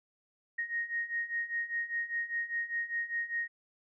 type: beating tone pair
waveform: sine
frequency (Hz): 1864.7 / 1869.7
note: A#6 / A#6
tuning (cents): 0 / +5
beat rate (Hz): 5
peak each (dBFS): -37 / -34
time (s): 0.58-3.48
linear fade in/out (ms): 10
effects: none